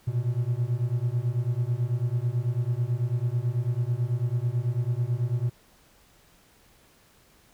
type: beating tone pair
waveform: triangle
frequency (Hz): 116.54 / 125.64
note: A#2 / B2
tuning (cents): 0 / +30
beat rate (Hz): 9.1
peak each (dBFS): -25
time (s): 0.07-5.5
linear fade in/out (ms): 10
effects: pink hiss -59 dBFS RMS until 7.53 s